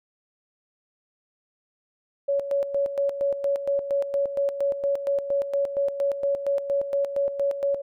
sine tone with tremolo, 560 Hz, C#5, 18 cents sharp, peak -20 dBFS, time 2.28-7.82 s, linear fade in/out 10 ms, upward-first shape square, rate 4.3 Hz, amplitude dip 65%, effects none

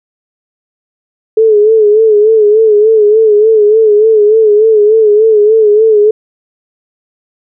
sine tone with vibrato, 430 Hz, A4, 40 cents flat, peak -3 dBFS, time 1.37-6.11 s, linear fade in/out 5 ms, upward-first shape sine, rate 3.4 Hz, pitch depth 69 cents each way, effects none

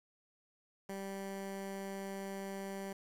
15% pulse tone with notch filter, 195.3 Hz, G3, 6 cents flat, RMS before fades -43 dBFS, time 0.89-2.93 s, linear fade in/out 5 ms, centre 3700 Hz, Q 2, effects resampled to 32000 Hz + 10-bit

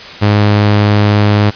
sawtooth tone, 103.83 Hz, G#2, in tune, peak -3 dBFS, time 0.21-1.51 s, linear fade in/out 20 ms, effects white hiss -29 dBFS RMS until 1.55 s + resampled to 11025 Hz

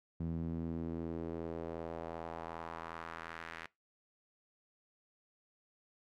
sawtooth tone with band-pass filter sweep, 82.6 Hz, E2, 4 cents sharp, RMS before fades -42 dBFS, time 0.2-3.66 s, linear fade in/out 0 ms, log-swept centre 180 to 1900 Hz, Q 1.7, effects noise-tail reverb RT60 0.2 s tail -21 dB re dry

